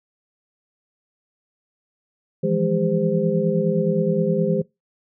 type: tone cluster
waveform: sine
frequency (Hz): 163.6 / 173.2 / 207.9 / 400.7 / 516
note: E3 / F3 / G#3 / G4 / C5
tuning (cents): -13 / -14 / +2 / +38 / -24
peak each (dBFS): -24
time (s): 2.43-4.62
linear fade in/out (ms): 10
effects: noise-tail reverb RT60 0.2 s tail -22 dB re dry